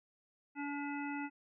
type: harmonic tone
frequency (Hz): 286.4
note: D4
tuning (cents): -43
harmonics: 1 / 3 / 5 / 7 / 9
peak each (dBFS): -39 / -44 / -47 / -48 / -49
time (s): 0.55-1.3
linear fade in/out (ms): 50
effects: none